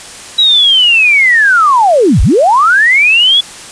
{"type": "linear two-way sweep", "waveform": "sine", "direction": "down then up", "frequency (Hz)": [3904, 32.7, 3450], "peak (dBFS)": -4, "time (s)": [0.38, 3.41], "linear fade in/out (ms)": 10, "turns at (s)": 2.22, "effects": ["white hiss -29 dBFS RMS until 3.71 s", "resampled to 22050 Hz"]}